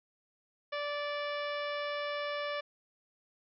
harmonic tone with a mistuned harmonic, 583 Hz, D5, 13 cents flat, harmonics 1 / 2 / 3 / 4 / 5 / 6 / 7 / 8 / 9, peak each -36 / -40 / -42 / -44 / -47 / -48 / -54 / -56 / -53 dBFS, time 0.72-2.61 s, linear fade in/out 10 ms, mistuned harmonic 9, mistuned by +16 cents, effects none

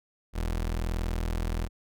30% pulse tone, 41.17 Hz, E1, 1 cent flat, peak -25 dBFS, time 0.33-1.69 s, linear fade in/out 50 ms, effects none

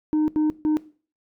sine tone bursts at uneven times, 306.9 Hz, D#4, 24 cents flat, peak -15 dBFS, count 3, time 0.13-0.28 / 0.36-0.5 / 0.65-0.77 s, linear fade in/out 0 ms, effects noise-tail reverb RT60 0.4 s tail -20 dB re dry + tanh soft clip ceiling -17 dBFS

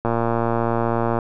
click train, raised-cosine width 1 ms, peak -7 dBFS, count 133, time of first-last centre 0.05-1.188 s, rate 116 Hz, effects none

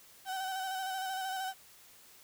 35% pulse tone with vibrato, 760 Hz, F#5, 46 cents sharp, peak -33 dBFS, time 0.25-1.54 s, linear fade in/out 50 ms, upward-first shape square, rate 13 Hz, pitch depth 28 cents each way, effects white hiss -58 dBFS RMS until 2.23 s

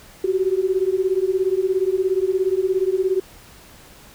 sine beating tone pair, 368.7 / 385.7 Hz, F#4 / G4, -6 / -28 cents, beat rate 17 Hz, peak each -20 dBFS, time 0.24-3.2 s, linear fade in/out 5 ms, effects pink hiss -46 dBFS RMS until 4.14 s

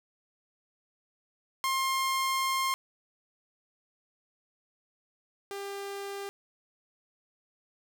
sawtooth tone pair in turn, 1063 / 398.2 Hz, C6 / G4, +27 / +27 cents, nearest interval octave + perfect fourth, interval 1700 cents, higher first, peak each -23 / -32 dBFS, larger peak first, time 1.64-2.74 / 5.51-6.29 s, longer first, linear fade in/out 0 ms, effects none

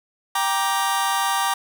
sawtooth chord, G minor, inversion none, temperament just, 784 / 940.8 / 1176 Hz, G5 / Bb5 / D6, 0 / +16 / +2 cents, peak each -20 dBFS, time 0.35-1.54 s, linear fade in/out 5 ms, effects none

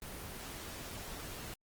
pink noise, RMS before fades -45 dBFS, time 0.02-1.54 s, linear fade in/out 2 ms, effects Opus 24 kbps

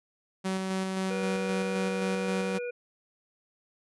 sawtooth tone with tremolo, 189.5 Hz, F#3, 42 cents sharp, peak -24 dBFS, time 0.44-2.59 s, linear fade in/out 20 ms, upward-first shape square, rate 3.8 Hz, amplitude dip 25%
harmonic tone, 485.9 Hz, B4, 28 cents flat, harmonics 1 / 3 / 5, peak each -32 / -44 / -42 dBFS, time 1.1-2.71 s, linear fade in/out 10 ms
effects resampled to 24000 Hz

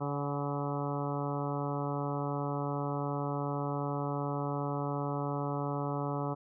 harmonic tone with a mistuned harmonic, 142.7 Hz, D3, 49 cents flat, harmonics 1 / 2 / 3 / 4 / 5 / 6 / 7 / 8 / 9, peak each -35 / -38 / -40 / -41 / -42 / -43 / -43 / -44 / -45 dBFS, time 0-6.35 s, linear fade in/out 20 ms, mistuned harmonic 5, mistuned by +36 cents, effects none

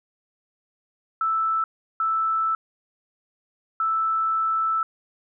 sine tone bursts at uneven times, 1318.5 Hz, E6, in tune, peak -20 dBFS, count 3, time 1.21-1.64 / 2-2.55 / 3.8-4.83 s, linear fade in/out 2 ms, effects none

